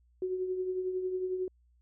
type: tone with tremolo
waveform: sine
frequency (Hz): 370.1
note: F#4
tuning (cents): 0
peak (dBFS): -28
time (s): 0.22-1.48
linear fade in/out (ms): 2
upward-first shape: triangle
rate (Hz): 11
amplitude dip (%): 55
effects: added 60 Hz sine -63 dBFS peak until 1.81 s